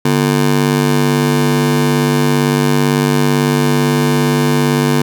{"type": "ring-modulated tone", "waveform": "30% pulse", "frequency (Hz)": 196, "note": "G3", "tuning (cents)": 0, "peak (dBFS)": -5, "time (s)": [0.05, 5.02], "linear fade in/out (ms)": 5, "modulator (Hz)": 48.9, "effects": []}